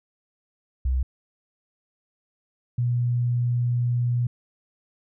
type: tone pair in turn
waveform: sine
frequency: 64.3 / 121.38 Hz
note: C2 / B2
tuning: -30 / -30 cents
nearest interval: major seventh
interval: 1100 cents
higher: second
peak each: -20 dBFS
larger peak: neither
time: 0.85-1.03 / 2.78-4.27 s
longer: second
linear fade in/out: 5 ms
effects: none